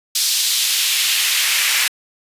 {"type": "noise with high-pass filter sweep", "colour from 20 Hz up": "pink", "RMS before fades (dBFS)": -17, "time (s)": [0.15, 1.88], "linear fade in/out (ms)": 5, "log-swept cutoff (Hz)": [4400, 2000], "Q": 1.5, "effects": ["resampled to 32000 Hz"]}